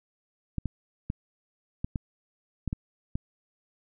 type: clicks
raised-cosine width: 5 ms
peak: -17 dBFS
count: 8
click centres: 0.583 / 0.657 / 1.101 / 1.845 / 1.958 / 2.677 / 2.729 / 3.155 s
effects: none